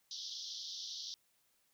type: band-pass noise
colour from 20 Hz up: white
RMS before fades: -45 dBFS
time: 0.11-1.14 s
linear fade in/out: 0 ms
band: 3200 to 5900 Hz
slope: 96 dB/octave
effects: white hiss -75 dBFS RMS until 1.73 s